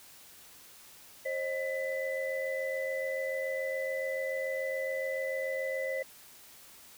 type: tone cluster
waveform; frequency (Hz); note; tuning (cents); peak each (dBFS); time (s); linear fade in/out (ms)
sine; 532 / 619 / 1999; C5 / D#5 / B6; +29 / -9 / +20; -33 / -39 / -37; 1.25-6.03; 10
effects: white hiss -54 dBFS RMS until 6.97 s